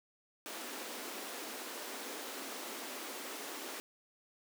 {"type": "high-pass noise", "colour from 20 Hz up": "pink", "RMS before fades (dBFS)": -44, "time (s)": [0.46, 3.8], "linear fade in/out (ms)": 0, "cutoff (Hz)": 240, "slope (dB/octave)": 48, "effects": []}